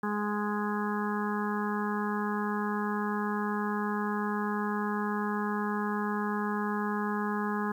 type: harmonic tone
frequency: 208.1 Hz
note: G#3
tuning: 4 cents sharp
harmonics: 1 / 2 / 4 / 5 / 6 / 7 / 8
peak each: -31 / -36 / -38 / -37 / -39 / -44 / -39 dBFS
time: 0.03-7.72 s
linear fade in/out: 5 ms
effects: 10-bit